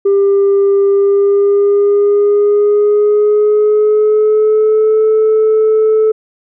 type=tone with pitch glide; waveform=sine; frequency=397.4 to 435.9 Hz; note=G4 to A4; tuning=+24 to -16 cents; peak=-5 dBFS; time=0.05-6.12 s; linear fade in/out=10 ms; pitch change=+160 cents; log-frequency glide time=0.88-5.03 s; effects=tanh soft clip ceiling -5 dBFS